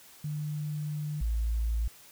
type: tone pair in turn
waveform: sine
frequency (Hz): 150.1 / 56.22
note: D3 / A1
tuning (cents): +38 / +38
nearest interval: octave + perfect fourth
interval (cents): 1700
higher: first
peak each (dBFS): -31 / -26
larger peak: second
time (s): 0.24-1.21 / 1.21-1.88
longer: first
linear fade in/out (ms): 5
effects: white hiss -54 dBFS RMS until 2.11 s